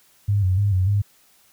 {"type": "tone with vibrato", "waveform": "sine", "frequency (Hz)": 97.1, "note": "G2", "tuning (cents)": -16, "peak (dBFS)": -16, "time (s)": [0.28, 1.02], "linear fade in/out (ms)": 10, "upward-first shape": "square", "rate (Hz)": 3.4, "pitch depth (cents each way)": 79, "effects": ["white hiss -57 dBFS RMS until 1.52 s"]}